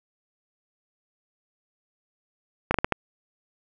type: slowing click train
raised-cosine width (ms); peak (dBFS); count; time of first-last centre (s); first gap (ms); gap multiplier
0.5; -6; 5; 2.71-2.923; 33; 1.33
effects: none